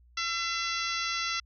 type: harmonic tone with a mistuned harmonic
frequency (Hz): 676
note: E5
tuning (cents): +43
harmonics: 2 / 3 / 4 / 5 / 6 / 7 / 8 / 9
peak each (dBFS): -34 / -36 / -37 / -38 / -39 / -39 / -40 / -41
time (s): 0.17-1.4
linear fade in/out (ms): 5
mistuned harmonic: 8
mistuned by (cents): +16
effects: added 60 Hz sine -56 dBFS peak until 1.45 s